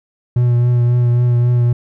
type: tone with vibrato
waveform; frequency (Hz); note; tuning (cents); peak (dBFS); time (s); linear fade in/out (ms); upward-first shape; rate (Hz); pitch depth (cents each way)
triangle; 121.3; B2; -31; -8; 0.36-1.73; 5; triangle; 3.7; 24
effects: none